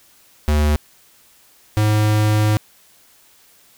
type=tone pair in turn; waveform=square; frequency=74.8 / 106.55 Hz; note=D2 / G#2; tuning=+32 / +45 cents; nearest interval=tritone; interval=613 cents; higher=second; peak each=-14 dBFS; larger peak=neither; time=0.48-0.76 / 1.77-2.57 s; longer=second; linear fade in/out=0 ms; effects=white hiss -52 dBFS RMS until 3.77 s